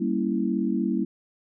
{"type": "chord", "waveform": "sine", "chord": "G diminished seventh", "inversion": "none", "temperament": "equal", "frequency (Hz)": [196, 233.1, 277.2, 329.6], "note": ["G3", "Bb3", "Db4", "Fb4"], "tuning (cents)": [0, 0, 0, 0], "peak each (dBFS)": [-27, -27, -30, -28], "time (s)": [0, 1.05], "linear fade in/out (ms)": 10, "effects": []}